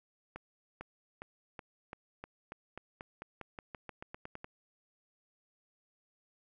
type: accelerating click train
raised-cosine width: 0.5 ms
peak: -28 dBFS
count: 19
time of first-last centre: 0.36-4.444 s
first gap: 450 ms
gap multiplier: 0.91
effects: none